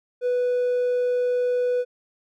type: tone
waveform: triangle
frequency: 493.9 Hz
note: B4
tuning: in tune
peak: -17 dBFS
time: 0.21-1.85 s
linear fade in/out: 50 ms
effects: tanh soft clip ceiling -14 dBFS